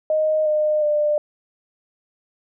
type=tone with pitch steps; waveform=sine; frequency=621 / 608.9 / 597.1 Hz; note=D#5 / D#5 / D5; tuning=-3 / -38 / +29 cents; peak=-16 dBFS; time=0.1-1.18 s; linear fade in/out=2 ms; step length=360 ms; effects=none